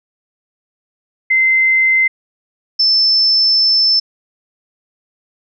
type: tone pair in turn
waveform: sine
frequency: 2071 / 5288 Hz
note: C7 / E8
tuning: -18 / +5 cents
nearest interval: octave + major third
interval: 1623 cents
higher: second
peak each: -9 dBFS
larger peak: neither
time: 1.3-2.08 / 2.79-4 s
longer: second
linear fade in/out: 10 ms
effects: none